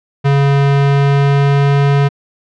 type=tone with pitch glide; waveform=square; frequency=140 to 140.97 Hz; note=C#3 to C#3; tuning=+18 to +29 cents; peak=-9 dBFS; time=0.24-2.09 s; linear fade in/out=20 ms; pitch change=+11 cents; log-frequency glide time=0.6-1.79 s; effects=low-pass 3000 Hz 12 dB/octave